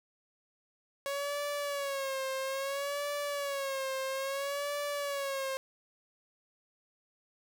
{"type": "tone with vibrato", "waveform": "sawtooth", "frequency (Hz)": 554.4, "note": "C#5", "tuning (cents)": 0, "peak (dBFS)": -29, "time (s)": [1.06, 5.57], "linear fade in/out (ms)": 0, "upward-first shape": "sine", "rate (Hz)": 0.6, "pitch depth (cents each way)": 77, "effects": []}